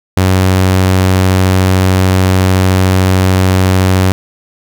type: tone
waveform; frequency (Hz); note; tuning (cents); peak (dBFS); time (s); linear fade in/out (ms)
sawtooth; 93.6; F#2; +20; -3; 0.17-4.12; 0
effects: none